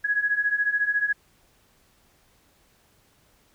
sine beating tone pair, 1661.2 / 1675.2 Hz, G#6 / G#6, 0 / +15 cents, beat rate 14 Hz, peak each -26 / -23 dBFS, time 0.04-1.13 s, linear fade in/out 10 ms, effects pink hiss -62 dBFS RMS until 3.54 s

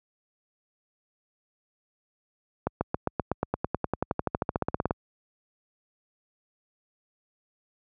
accelerating click train, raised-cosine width 1 ms, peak -11 dBFS, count 26, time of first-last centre 2.67-4.909 s, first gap 140 ms, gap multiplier 0.96, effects high-pass 60 Hz 12 dB/octave

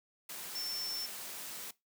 sine tone in noise, 5390 Hz, E8, 38 cents sharp, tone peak -37 dBFS, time 0.55-1.06 s, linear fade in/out 5 ms, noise white, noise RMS -44 dBFS, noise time 0.29-1.71 s, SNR +4 dB, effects noise-tail reverb RT60 0.2 s tail -20 dB re dry + high-pass 150 Hz 12 dB/octave

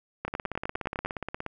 two click trains, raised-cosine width 0.5 ms, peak -18 / -15 dBFS, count 21 / 9, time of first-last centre 0.28-1.463 / 0.25-1.06 s, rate 16.9 / 9.88 Hz, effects none

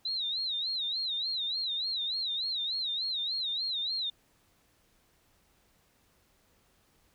sine tone with vibrato, 3925 Hz, B7, 11 cents flat, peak -30 dBFS, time 0.05-4.1 s, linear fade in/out 5 ms, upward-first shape sine, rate 3.4 Hz, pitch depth 150 cents each way, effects pink hiss -68 dBFS RMS until 7.14 s

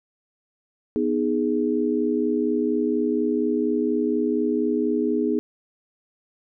sine chord, G# minor, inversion first, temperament equal, 246.9 / 311.1 / 415.3 Hz, B3 / D#4 / G#4, 0 / 0 / 0 cents, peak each -24 dBFS, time 0.96-5.39 s, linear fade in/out 0 ms, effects none

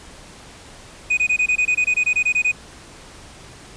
triangle tone bursts, 2489 Hz, D#7, in tune, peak -13 dBFS, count 15, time 1.1-2.518 s, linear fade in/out 10 ms, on 74 ms, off 22 ms, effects pink hiss -42 dBFS RMS until 3.76 s + resampled to 22050 Hz

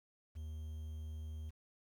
triangle tone with quantisation, 77.78 Hz, D#2, in tune, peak -40 dBFS, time 0.35-1.51 s, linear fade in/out 20 ms, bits 11, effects none

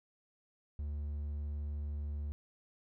triangle tone, 73.42 Hz, D2, in tune, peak -34 dBFS, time 0.79-2.32 s, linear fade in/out 0 ms, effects none

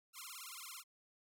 5% pulse tone with vibrato, 1198 Hz, D6, 34 cents sharp, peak -36 dBFS, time 0.13-0.84 s, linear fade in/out 50 ms, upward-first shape sine, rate 18 Hz, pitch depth 280 cents each way, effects none

